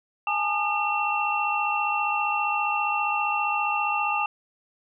sine tone cluster, 827 / 882 / 1217 / 2709 Hz, G#5 / A5 / D#6 / E7, -8 / +4 / -39 / +47 cents, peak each -27 / -32 / -28 / -27 dBFS, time 0.27-4.26 s, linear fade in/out 2 ms, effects none

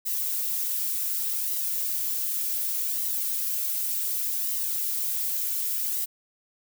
violet noise with flanger, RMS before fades -28 dBFS, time 0.05-6.06 s, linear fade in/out 20 ms, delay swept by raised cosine 1 to 3.9 ms, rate 0.67 Hz, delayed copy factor +0.5, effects none

